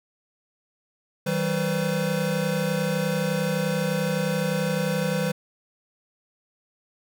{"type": "tone cluster", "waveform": "square", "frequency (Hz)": [159.6, 191.2, 507], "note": ["D#3", "G3", "B4"], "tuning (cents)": [44, -43, 45], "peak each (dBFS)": -28, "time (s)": [1.26, 5.32], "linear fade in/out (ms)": 10, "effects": []}